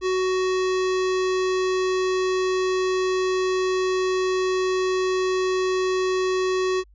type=tone; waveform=square; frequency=372.3 Hz; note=F#4; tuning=11 cents sharp; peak=-21 dBFS; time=0.01-6.84 s; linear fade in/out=50 ms; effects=added 50 Hz sine -50 dBFS peak until 6.94 s + resampled to 16000 Hz